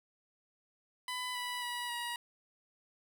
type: tone with pitch steps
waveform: 15% pulse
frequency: 1000 / 985.1 / 970.4 / 955.9 Hz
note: B5 / B5 / B5 / A#5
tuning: +21 / -5 / -31 / +43 cents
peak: -30 dBFS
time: 1.08-2.16 s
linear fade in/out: 2 ms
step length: 270 ms
effects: none